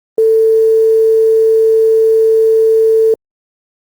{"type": "tone with quantisation", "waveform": "sine", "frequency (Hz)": 444.6, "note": "A4", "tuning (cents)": 18, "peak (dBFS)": -6, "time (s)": [0.18, 3.14], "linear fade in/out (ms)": 2, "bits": 6, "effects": ["Opus 24 kbps"]}